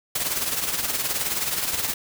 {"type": "noise with tremolo", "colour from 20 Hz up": "white", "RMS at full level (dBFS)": -23, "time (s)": [0.15, 1.94], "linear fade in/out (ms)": 5, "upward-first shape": "triangle", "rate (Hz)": 19, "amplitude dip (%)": 65, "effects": []}